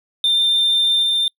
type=tone with level steps; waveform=triangle; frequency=3593 Hz; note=A7; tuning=36 cents sharp; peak=-11 / -13 dBFS; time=0.24-1.28 s; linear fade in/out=2 ms; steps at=1.02 s; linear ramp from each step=20 ms; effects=noise-tail reverb RT60 0.1 s tail -26 dB re dry + tanh soft clip ceiling -8 dBFS